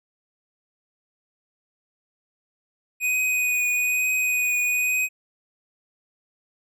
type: tone with vibrato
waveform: square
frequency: 2489 Hz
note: D#7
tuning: in tune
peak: -21 dBFS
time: 3-5.09 s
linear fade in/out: 50 ms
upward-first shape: triangle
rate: 1.1 Hz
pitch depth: 18 cents each way
effects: none